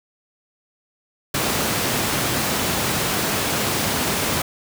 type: high-pass noise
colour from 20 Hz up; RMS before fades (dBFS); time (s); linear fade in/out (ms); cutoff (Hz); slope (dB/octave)
pink; -22; 1.34-4.42; 5; 110; 12
effects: none